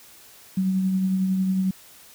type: tone with tremolo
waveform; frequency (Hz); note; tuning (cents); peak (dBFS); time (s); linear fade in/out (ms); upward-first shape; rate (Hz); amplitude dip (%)
sine; 188.8; F#3; +35; -18; 0.57-1.71; 5; triangle; 11; 35
effects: white hiss -49 dBFS RMS until 2.14 s